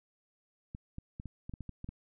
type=clicks; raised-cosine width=5 ms; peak=-29 dBFS; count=10; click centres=0.749 / 0.984 / 1.199 / 1.257 / 1.495 / 1.538 / 1.607 / 1.693 / 1.844 / 1.89 s; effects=none